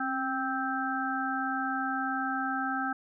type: harmonic tone with a mistuned harmonic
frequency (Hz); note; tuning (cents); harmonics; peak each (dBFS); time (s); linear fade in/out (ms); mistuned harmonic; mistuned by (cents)
261.6; C4; 0; 1 / 3 / 5 / 6; -34 / -34 / -34 / -34; 0-2.93; 5; 1; +37
effects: none